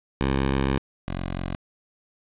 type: tone pair in turn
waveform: 10% pulse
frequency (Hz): 67.4 / 44.98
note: C#2 / F#1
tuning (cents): -48 / -48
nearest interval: perfect fifth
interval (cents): 700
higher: first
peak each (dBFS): -13 / -20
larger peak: first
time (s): 0.21-0.78 / 1.08-1.55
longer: first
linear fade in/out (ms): 0
effects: resampled to 8000 Hz + 9-bit